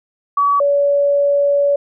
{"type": "tone pair in turn", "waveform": "sine", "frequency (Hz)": [1138, 569], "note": ["C#6", "C#5"], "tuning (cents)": [45, 45], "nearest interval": "octave", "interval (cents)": 1200, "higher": "first", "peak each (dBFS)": -11, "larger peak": "neither", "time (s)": [[0.37, 0.6], [0.6, 1.76]], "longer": "second", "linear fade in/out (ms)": 5, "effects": []}